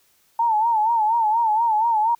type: tone with vibrato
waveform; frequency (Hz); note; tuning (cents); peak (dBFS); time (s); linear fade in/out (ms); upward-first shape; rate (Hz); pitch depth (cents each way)
sine; 893; A5; +25; -16; 0.39-2.15; 5; sine; 4.2; 98
effects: white hiss -61 dBFS RMS until 2.19 s